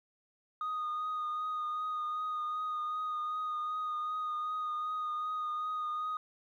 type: tone with vibrato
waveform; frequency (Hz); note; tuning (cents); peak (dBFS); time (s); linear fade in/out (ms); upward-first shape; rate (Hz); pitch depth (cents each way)
sine; 1237; D#6; -10; -31; 0.61-6.17; 2; triangle; 2.6; 22
effects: tanh soft clip ceiling -31 dBFS + 12-bit